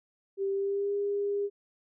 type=tone with pitch glide; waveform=sine; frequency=392 to 404.7 Hz; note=G4 to G#4; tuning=0 to -45 cents; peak=-27 dBFS; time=0.37-1.5 s; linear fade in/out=50 ms; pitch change=+55 cents; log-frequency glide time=0.51-0.94 s; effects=none